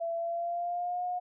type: tone with pitch glide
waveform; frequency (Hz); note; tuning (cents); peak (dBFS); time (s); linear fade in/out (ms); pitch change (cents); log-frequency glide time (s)
sine; 671 to 719.2; E5 to F#5; +31 to -49; -30; 0-1.2; 20; +120; 0.15-1.04
effects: none